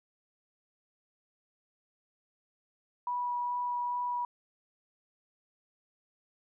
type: tone with vibrato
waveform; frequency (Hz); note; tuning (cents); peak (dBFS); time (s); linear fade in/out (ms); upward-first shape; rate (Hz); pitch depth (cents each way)
sine; 975; B5; -23; -30; 3.07-4.25; 2; sine; 2.4; 8
effects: none